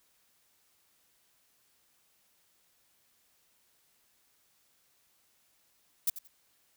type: noise with echo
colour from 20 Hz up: violet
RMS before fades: -27 dBFS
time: 6.07-6.1 s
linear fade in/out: 5 ms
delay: 88 ms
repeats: 2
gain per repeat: -14 dB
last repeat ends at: 6.276 s
effects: white hiss -70 dBFS RMS until 6.76 s